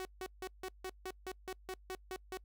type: tone bursts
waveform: sawtooth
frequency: 373.9 Hz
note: F#4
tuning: 18 cents sharp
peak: -36 dBFS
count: 12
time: 0-2.372 s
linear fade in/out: 0 ms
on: 51 ms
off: 160 ms
effects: noise-tail reverb RT60 0.1 s tail -25 dB re dry + added 50 Hz sine -57 dBFS peak until 2.44 s